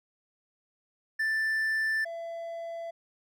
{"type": "tone pair in turn", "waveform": "triangle", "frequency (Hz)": [1768, 670.5], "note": ["A6", "E5"], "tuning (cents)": [8, 29], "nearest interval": "octave + perfect fourth", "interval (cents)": 1679, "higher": "first", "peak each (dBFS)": [-24, -33], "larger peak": "first", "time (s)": [[1.19, 2.05], [2.05, 2.91]], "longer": "neither", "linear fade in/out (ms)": 10, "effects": []}